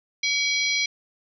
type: harmonic tone with a mistuned harmonic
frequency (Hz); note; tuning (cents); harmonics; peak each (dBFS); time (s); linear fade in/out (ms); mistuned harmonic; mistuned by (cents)
821; G#5; -20; 3 / 4 / 5 / 6 / 7; -24 / -30 / -27 / -32 / -30; 0.23-0.86; 5; 3; -140
effects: none